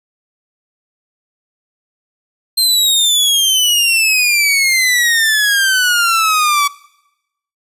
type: exponential sweep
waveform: sawtooth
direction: down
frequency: 4179 to 1135 Hz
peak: -7 dBFS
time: 2.57-6.68 s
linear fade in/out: 10 ms
effects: noise-tail reverb RT60 0.9 s tail -22 dB re dry + resampled to 32000 Hz